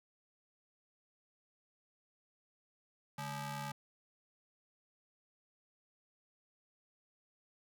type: ring-modulated tone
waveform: sawtooth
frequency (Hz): 356.6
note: F4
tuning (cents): +36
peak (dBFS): -33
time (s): 3.18-3.72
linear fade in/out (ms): 5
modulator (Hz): 500
effects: none